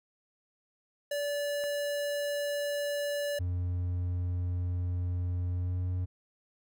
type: tone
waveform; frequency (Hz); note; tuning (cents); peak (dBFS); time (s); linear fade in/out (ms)
square; 578; D5; -28; -31; 1.11-3.39; 5
type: click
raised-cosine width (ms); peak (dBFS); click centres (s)
0.5; -31; 1.639
type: tone with pitch glide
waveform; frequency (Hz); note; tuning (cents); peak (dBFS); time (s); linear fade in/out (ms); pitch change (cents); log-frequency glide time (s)
triangle; 89 to 90.56; F2 to F#2; +33 to -37; -27; 3.39-6.06; 20; +30; 5.5-5.88
effects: none